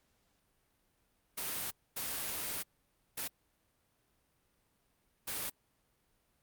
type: noise bursts at uneven times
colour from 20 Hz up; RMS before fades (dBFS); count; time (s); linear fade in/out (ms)
white; -38; 4; 1.37-1.71 / 1.96-2.63 / 3.17-3.28 / 5.27-5.5; 10
effects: pink hiss -75 dBFS RMS until 6.42 s + Opus 48 kbps